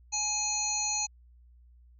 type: harmonic tone with a mistuned harmonic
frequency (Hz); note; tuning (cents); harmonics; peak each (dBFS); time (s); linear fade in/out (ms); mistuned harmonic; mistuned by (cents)
841; G#5; +22; 1 / 3 / 5 / 7 / 8; -37 / -39 / -37 / -32 / -32; 0.12-1.07; 20; 7; +66
effects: added 60 Hz sine -54 dBFS peak until 1.99 s